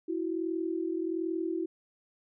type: tone pair together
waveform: sine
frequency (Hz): 328.7 / 370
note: E4 / F#4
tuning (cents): -5 / 0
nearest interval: major second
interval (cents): 205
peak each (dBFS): -31 / -34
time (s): 0.08-1.66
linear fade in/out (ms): 10
effects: none